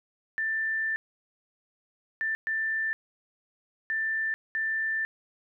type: tone bursts at uneven times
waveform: sine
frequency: 1776 Hz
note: A6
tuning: 16 cents sharp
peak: -26 dBFS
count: 5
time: 0.38-0.96 / 2.21-2.35 / 2.47-2.93 / 3.9-4.34 / 4.55-5.05 s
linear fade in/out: 0 ms
effects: none